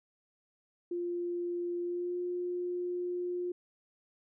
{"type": "tone with pitch glide", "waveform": "sine", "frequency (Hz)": [349.2, 355.5], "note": ["F4", "F4"], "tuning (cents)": [0, 31], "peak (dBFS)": -32, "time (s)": [0.91, 3.52], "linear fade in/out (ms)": 5, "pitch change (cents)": 31, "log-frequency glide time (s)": [1.82, 2.18], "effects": []}